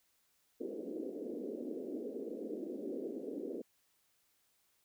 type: band-pass noise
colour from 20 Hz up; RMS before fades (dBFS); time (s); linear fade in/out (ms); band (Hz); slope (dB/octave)
white; -42; 0.6-3.62; 10; 230 to 490; 48
effects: white hiss -75 dBFS RMS until 4.84 s